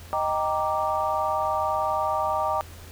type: chord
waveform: sine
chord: Eb major seventh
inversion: none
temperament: equal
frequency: 622.3 / 784 / 932.3 / 1174.7 Hz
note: Eb5 / G5 / Bb5 / D6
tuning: 0 / 0 / 0 / 0 cents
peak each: -28 dBFS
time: 0.13-2.61 s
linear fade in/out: 0 ms
effects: added 84 Hz sine -43 dBFS peak until 2.91 s + pink hiss -47 dBFS RMS until 2.91 s